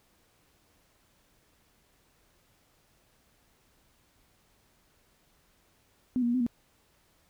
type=tone with pitch steps; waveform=sine; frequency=252.3 / 238 / 239.3 / 255.2 / 237.5 Hz; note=B3 / A#3 / A#3 / C4 / A#3; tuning=+37 / +36 / +46 / -43 / +33 cents; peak=-24 dBFS; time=6.16-6.465 s; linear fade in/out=0 ms; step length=61 ms; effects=pink hiss -67 dBFS RMS until 7.29 s